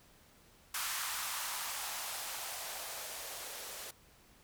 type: noise with band-pass filter sweep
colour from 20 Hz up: violet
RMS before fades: -41 dBFS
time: 0.74-3.91 s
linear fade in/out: 5 ms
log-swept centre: 1200 to 460 Hz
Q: 2.1
effects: pink hiss -63 dBFS RMS until 4.43 s